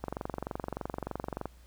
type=click train; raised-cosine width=1 ms; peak=-20 dBFS; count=34; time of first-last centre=0.04-1.456 s; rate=23.3 Hz; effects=added 60 Hz sine -53 dBFS peak until 1.66 s + pink hiss -63 dBFS RMS until 1.66 s